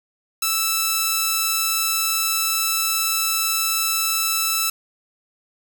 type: tone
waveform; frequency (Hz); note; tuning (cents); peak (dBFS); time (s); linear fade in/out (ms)
5% pulse; 1318.5; E6; 0; -7; 0.42-4.7; 5
effects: 7-bit